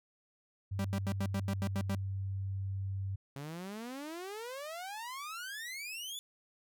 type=tone with pitch glide; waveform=sine; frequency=97.6 to 96.98 Hz; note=G2 to G2; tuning=-7 to -18 cents; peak=-34 dBFS; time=0.71-3.16 s; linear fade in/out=10 ms; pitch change=-11 cents; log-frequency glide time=1.28-1.72 s
type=tone bursts; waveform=45% pulse; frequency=196 Hz; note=G3; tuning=in tune; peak=-33 dBFS; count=9; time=0.79-1.95 s; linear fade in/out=2 ms; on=56 ms; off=82 ms
type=exponential sweep; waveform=sawtooth; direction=up; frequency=135.3 to 3519 Hz; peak=-37 dBFS; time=3.36-6.19 s; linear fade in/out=0 ms
effects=none